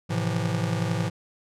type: chord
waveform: square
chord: F major seventh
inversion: first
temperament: just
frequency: 109.13 / 130.96 / 163.7 / 174.61 Hz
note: A2 / C3 / E3 / F3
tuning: -14 / +2 / -12 / 0 cents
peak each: -29 / -33 / -30 / -31 dBFS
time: 0.09-1.1 s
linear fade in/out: 20 ms
effects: low-pass 9000 Hz 12 dB/octave